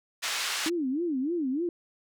pink band-pass noise, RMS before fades -31 dBFS, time 0.22-0.7 s, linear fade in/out 20 ms, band 1500 to 7400 Hz, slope 12 dB/octave
sine tone with vibrato, 300 Hz, D4, 37 cents sharp, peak -26 dBFS, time 0.66-1.69 s, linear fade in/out 2 ms, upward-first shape sine, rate 3.3 Hz, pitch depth 280 cents each way
effects none

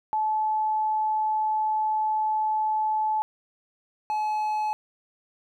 sine / triangle tone pair in turn, 864 / 854.6 Hz, A5 / G#5, -32 / +49 cents, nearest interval unison, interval 19 cents, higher first, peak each -22 dBFS, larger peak neither, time 0.13-3.22 / 4.1-4.73 s, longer first, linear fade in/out 0 ms, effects none

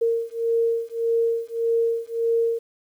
sine beating tone pair, 460 / 461.7 Hz, A#4 / A#4, -23 / -17 cents, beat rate 1.7 Hz, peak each -23 dBFS, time 0.01-2.59 s, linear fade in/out 10 ms, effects 9-bit

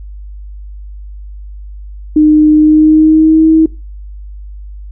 sine tone with pitch glide, 305.3 to 319.2 Hz, D#4 to D#4, -33 to +44 cents, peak -3 dBFS, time 2.16-3.66 s, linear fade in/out 5 ms, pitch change +77 cents, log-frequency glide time 2.55-3.48 s, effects noise-tail reverb RT60 0.3 s tail -22 dB re dry + added 50 Hz sine -25 dBFS peak until 4.91 s

